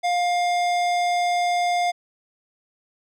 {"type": "tone with hard clipping", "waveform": "sine", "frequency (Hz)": 706, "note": "F5", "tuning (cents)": 19, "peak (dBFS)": -21, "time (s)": [0.03, 1.92], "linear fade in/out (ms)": 20, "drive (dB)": 16, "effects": []}